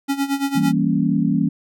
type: tone with tremolo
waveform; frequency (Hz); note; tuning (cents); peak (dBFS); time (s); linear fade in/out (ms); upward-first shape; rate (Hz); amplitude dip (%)
square; 277.2; C#4; 0; -17; 0.08-0.73; 20; sine; 8.9; 80
type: chord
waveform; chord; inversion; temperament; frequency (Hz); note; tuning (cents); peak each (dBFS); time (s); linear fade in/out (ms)
sine; E diminished seventh; none; equal; 164.81 / 196 / 233.1 / 277.2; E3 / G3 / Bb3 / Db4; 0 / 0 / 0 / 0; -21; 0.55-1.49; 10
effects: none